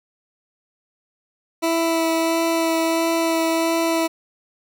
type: tone with vibrato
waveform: 20% pulse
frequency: 328.9 Hz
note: E4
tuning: 4 cents flat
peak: -13 dBFS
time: 1.62-4.08 s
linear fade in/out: 20 ms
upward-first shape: sine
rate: 1.5 Hz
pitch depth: 12 cents each way
effects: none